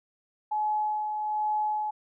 sine tone with tremolo, 850 Hz, G#5, 40 cents sharp, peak -24 dBFS, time 0.51-1.91 s, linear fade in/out 10 ms, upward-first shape sine, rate 1.2 Hz, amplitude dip 40%, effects none

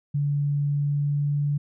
sine tone with pitch glide, 144 to 144.83 Hz, D3 to D3, -34 to -24 cents, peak -21 dBFS, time 0.14-1.58 s, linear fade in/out 10 ms, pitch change +10 cents, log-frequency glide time 0.67-1.37 s, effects none

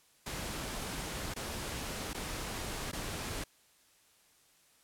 pink noise with dropouts, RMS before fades -39 dBFS, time 0.26-3.44 s, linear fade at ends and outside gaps 5 ms, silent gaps 1.34-1.361 / 2.133-2.145 / 2.916-2.929 s, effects white hiss -66 dBFS RMS until 4.83 s + low-pass 12000 Hz 12 dB/octave

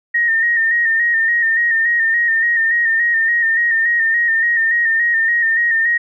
sine tone with vibrato, 1847 Hz, A#6, 16 cents flat, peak -12 dBFS, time 0.14-5.98 s, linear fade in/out 10 ms, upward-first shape square, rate 3.5 Hz, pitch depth 35 cents each way, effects none

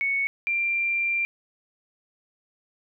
sine tone pair in turn, 2217 / 2372 Hz, C#7 / D7, 0 / +17 cents, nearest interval minor second, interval 117 cents, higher second, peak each -22 dBFS, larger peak neither, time 0.01-0.27 / 0.47-1.25 s, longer second, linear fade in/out 0 ms, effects none

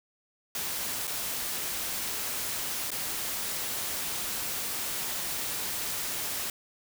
white noise with dropouts, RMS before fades -33 dBFS, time 0.55-6.5 s, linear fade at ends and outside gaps 2 ms, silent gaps 1.071-1.076 / 2.905-2.916 s, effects none

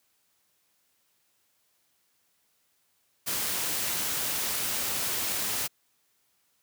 white noise, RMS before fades -30 dBFS, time 3.26-5.68 s, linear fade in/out 20 ms, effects white hiss -71 dBFS RMS until 6.62 s + high-pass 60 Hz 12 dB/octave

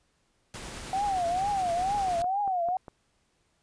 pink noise with tremolo, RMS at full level -39 dBFS, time 0.54-2.22 s, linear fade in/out 0 ms, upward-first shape triangle, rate 9.7 Hz, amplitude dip 25%
sine tone with vibrato, 748 Hz, F#5, 19 cents sharp, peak -25 dBFS, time 0.93-2.77 s, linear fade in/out 2 ms, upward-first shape triangle, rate 2.2 Hz, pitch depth 190 cents each way
clicks, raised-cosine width 1 ms, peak -28 dBFS, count 6, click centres 1.947 / 2.083 / 2.243 / 2.477 / 2.687 / 2.882 s
effects pink hiss -71 dBFS RMS until 3.62 s + resampled to 22050 Hz

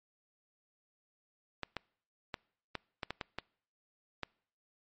clicks, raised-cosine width 0.3 ms, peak -20 dBFS, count 9, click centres 1.633 / 1.767 / 2.342 / 2.753 / 3.032 / 3.106 / 3.212 / 3.386 / 4.233 s, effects noise-tail reverb RT60 0.6 s tail -26 dB re dry + MP3 32 kbps

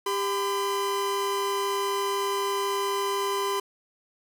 45% pulse tone pair together, 397 / 1012 Hz, G4 / B5, +22 / +42 cents, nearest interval octave + major third, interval 1620 cents, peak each -28 dBFS, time 0.06-3.6 s, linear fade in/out 5 ms, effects none

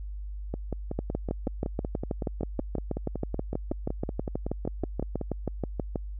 two click trains, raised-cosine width 2 ms, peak -15 / -18 dBFS, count 32 / 26, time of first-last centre 0.99-5.958 / 0.54-5.213 s, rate 6.24 / 5.35 Hz, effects added 50 Hz sine -34 dBFS peak until 6.19 s

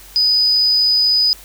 sine tone, 4978 Hz, D#8, in tune, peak -11 dBFS, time 0.16-1.33 s, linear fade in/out 0 ms, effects added 46 Hz sine -43 dBFS peak until 1.44 s + white hiss -41 dBFS RMS until 1.44 s

